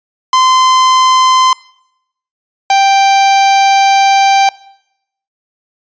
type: tone pair in turn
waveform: 45% pulse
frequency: 1033 / 785.3 Hz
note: C6 / G5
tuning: -22 / +3 cents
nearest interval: perfect fourth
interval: 475 cents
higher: first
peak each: -6 dBFS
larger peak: neither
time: 0.33-1.53 / 2.7-4.49 s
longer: second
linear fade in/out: 2 ms
effects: noise-tail reverb RT60 0.8 s tail -22 dB re dry + resampled to 16000 Hz